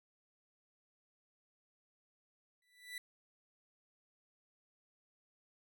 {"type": "tone with exponential growth", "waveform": "30% pulse", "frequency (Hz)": 1975.5, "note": "B6", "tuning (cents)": 0, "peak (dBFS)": -37, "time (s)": [2.62, 2.98], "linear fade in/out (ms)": 2, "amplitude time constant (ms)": 77, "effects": []}